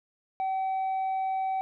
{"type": "tone with tanh clipping", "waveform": "triangle", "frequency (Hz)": 764, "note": "G5", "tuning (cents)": -45, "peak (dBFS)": -27, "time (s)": [0.4, 1.61], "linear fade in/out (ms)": 0, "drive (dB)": 7, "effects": []}